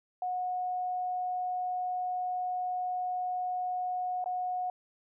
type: tone with dropouts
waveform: sine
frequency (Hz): 729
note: F#5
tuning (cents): -26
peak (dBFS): -30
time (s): 0.22-4.7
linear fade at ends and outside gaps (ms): 2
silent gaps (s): 4.242-4.259
effects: none